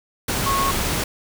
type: tone in noise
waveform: sine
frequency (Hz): 1096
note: C#6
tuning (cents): -20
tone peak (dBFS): -19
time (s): 0.46-0.71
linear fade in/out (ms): 5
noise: pink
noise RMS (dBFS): -23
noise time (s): 0.28-1.04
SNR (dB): +1
effects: none